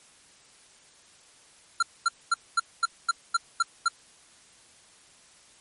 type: tone bursts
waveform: square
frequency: 1372 Hz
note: F6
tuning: 31 cents flat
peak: -20 dBFS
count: 9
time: 1.8-3.883 s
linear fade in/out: 5 ms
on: 27 ms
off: 230 ms
effects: white hiss -56 dBFS RMS until 5.6 s + MP3 48 kbps